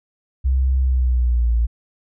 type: tone with pitch glide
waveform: sine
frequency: 65.41 to 57.6 Hz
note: C2 to A#1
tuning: 0 to -20 cents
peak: -14 dBFS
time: 0.44-1.67 s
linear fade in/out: 20 ms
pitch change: -220 cents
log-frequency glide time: 0.8-1.56 s
effects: none